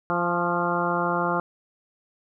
harmonic tone with a mistuned harmonic, 173.6 Hz, F3, 10 cents flat, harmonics 1 / 2 / 3 / 4 / 5 / 6 / 7 / 8, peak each -30 / -30 / -30 / -30 / -30 / -30 / -30 / -30 dBFS, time 0.1-1.4 s, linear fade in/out 0 ms, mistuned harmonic 6, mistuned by +33 cents, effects none

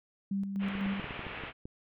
sine tone with tremolo, 196.8 Hz, G3, 7 cents sharp, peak -29 dBFS, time 0.31-1 s, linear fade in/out 5 ms, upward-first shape square, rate 4 Hz, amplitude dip 45%
white low-pass noise, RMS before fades -42 dBFS, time 0.59-1.53 s, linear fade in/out 50 ms, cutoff 3000 Hz, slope 48 dB/octave
clicks, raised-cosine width 3 ms, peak -29 dBFS, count 9, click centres 0.753 / 0.863 / 0.997 / 1.043 / 1.108 / 1.193 / 1.267 / 1.437 / 1.655 s
effects none

